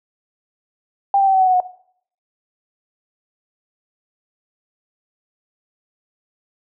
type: tone with pitch steps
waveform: sine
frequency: 793 / 782.1 / 771.3 / 760.7 / 750.2 / 739.9 / 729.7 Hz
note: G5 / G5 / G5 / F#5 / F#5 / F#5 / F#5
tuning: +20 / -4 / -28 / +48 / +24 / 0 / -24 cents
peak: -11 dBFS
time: 1.14-1.602 s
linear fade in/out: 2 ms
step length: 66 ms
effects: noise-tail reverb RT60 0.6 s tail -17 dB re dry